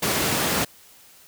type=high-pass noise; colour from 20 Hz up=pink; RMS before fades=-23 dBFS; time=0.02-0.65 s; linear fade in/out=10 ms; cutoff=130 Hz; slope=12 dB/octave; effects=white hiss -51 dBFS RMS until 1.27 s